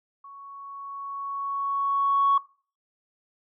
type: tone with level ramp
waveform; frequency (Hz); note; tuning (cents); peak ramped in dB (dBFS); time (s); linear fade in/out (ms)
sine; 1112; C#6; +5; -42 to -15; 0.24-2.38; 5
effects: noise-tail reverb RT60 0.4 s tail -21 dB re dry + tanh soft clip ceiling -13 dBFS